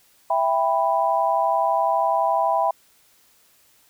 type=chord; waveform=sine; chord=E minor; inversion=none; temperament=just; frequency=659.3 / 791.1 / 988.9 Hz; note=E5 / G5 / B5; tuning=0 / +16 / +2 cents; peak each=-22 dBFS; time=0.3-2.71 s; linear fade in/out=5 ms; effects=white hiss -58 dBFS RMS until 3.89 s